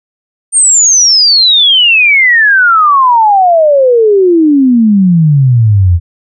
sine exponential sweep, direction down, 8930 to 82.41 Hz, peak -3 dBFS, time 0.52-6 s, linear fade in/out 50 ms, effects none

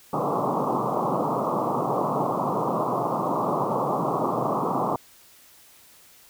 white band-pass noise, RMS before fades -25 dBFS, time 0.13-4.96 s, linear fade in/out 2 ms, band 120 to 1200 Hz, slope 96 dB/octave, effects white hiss -53 dBFS RMS until 6.29 s

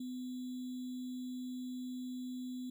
sine tone with sample-and-hold, 252.3 Hz, B3, 37 cents sharp, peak -39 dBFS, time 0-2.7 s, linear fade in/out 5 ms, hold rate 3675 Hz, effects none

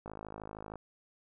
click train, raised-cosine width 1 ms, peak -29 dBFS, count 38, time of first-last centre 0.06-0.757 s, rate 53.1 Hz, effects none

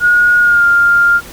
sine tone with pitch glide, 1442 to 1400.9 Hz, F#6 to F6, -45 to +5 cents, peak -6 dBFS, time 0-1.21 s, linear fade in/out 50 ms, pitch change -50 cents, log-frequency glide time 0.39-0.65 s, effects pink hiss -33 dBFS RMS until 1.32 s

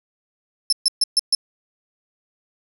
35% pulse tone bursts, 5274 Hz, E8, in tune, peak -11 dBFS, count 5, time 0.7-1.35 s, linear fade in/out 2 ms, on 26 ms, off 130 ms, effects none

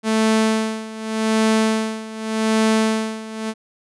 sawtooth tone with tremolo, 220 Hz, A3, in tune, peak -10 dBFS, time 0.03-3.54 s, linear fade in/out 50 ms, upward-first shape sine, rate 0.85 Hz, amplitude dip 85%, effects resampled to 24000 Hz

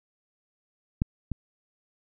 clicks, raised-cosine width 5 ms, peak -11 / -18 dBFS, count 2, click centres 1.019 / 1.317 s, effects none

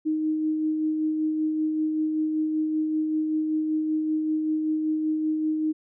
sine tone with tremolo, 311.1 Hz, D#4, in tune, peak -21 dBFS, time 0.05-5.73 s, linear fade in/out 20 ms, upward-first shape sine, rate 5.2 Hz, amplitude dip 30%, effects none

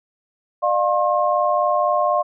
sine tone cluster, 601 / 705 / 1072 Hz, D5 / F5 / C6, +40 / +16 / +42 cents, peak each -20 dBFS, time 0.62-2.23 s, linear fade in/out 20 ms, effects none

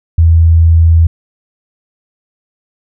sine tone, 82.41 Hz, E2, in tune, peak -3 dBFS, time 0.18-1.07 s, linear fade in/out 5 ms, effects none

